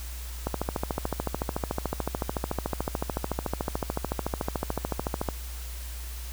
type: click train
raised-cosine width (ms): 1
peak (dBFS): -13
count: 67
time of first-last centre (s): 0.47-5.288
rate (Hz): 13.7
effects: added 60 Hz sine -35 dBFS peak until 6.32 s + white hiss -44 dBFS RMS until 6.32 s